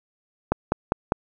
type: click train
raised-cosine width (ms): 1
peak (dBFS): -5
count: 4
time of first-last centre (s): 0.52-1.121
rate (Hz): 4.99
effects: none